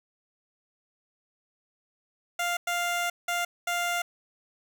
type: tone bursts at uneven times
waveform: 15% pulse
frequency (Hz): 698.5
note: F5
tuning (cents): 0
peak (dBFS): -20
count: 4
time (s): 2.39-2.57 / 2.67-3.1 / 3.28-3.45 / 3.67-4.02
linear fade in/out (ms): 5
effects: none